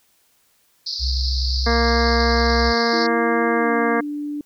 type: band-pass noise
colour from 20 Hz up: pink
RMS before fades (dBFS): -27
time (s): 0.86-3.07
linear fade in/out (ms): 10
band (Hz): 4200 to 5200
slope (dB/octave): 96
type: tone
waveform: sine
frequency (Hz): 64.6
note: C2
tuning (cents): -21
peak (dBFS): -19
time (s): 0.99-2.74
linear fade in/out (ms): 50
type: harmonic tone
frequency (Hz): 233.1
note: A#3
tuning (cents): 0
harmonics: 1 / 2 / 3 / 4 / 5 / 6 / 7 / 8 / 9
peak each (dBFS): -23 / -21 / -25 / -29 / -25 / -34 / -25 / -34 / -30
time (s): 1.66-4.01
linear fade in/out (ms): 10
type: tone with pitch glide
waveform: sine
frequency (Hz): 329.6 to 293.6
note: E4 to D4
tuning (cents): 0 to 0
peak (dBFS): -24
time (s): 2.93-4.41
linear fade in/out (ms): 2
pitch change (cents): -200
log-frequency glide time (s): 3.56-3.71
effects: white hiss -61 dBFS RMS until 4.45 s